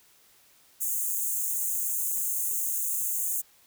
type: high-pass noise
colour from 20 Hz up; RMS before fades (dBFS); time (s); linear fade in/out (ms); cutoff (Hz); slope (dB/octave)
white; -29; 0.8-3.42; 20; 6400; 96
effects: white hiss -60 dBFS RMS until 3.66 s